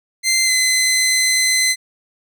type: tone with pitch glide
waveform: 15% pulse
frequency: 2078 to 2042 Hz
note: C7 to C7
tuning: -12 to -43 cents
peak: -7 dBFS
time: 0.23-1.76 s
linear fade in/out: 50 ms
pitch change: -31 cents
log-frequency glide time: 0.45-0.51 s
effects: none